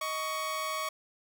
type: tone pair together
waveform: sawtooth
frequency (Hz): 626 / 1118.6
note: D#5 / C#6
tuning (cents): +10 / +15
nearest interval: minor seventh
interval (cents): 1005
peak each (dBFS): -34 / -29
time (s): 0.01-0.89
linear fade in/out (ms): 5
effects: none